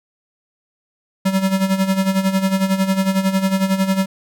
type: tone with tremolo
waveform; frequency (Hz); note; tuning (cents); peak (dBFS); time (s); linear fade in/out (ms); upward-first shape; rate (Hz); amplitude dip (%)
square; 191.6; G3; -39; -13; 1.25-4.06; 10; sine; 11; 70
effects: none